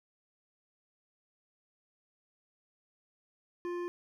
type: tone with hard clipping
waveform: sine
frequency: 350.5 Hz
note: F4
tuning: 6 cents sharp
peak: -36 dBFS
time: 3.65-3.88 s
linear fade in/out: 0 ms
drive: 11 dB
effects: none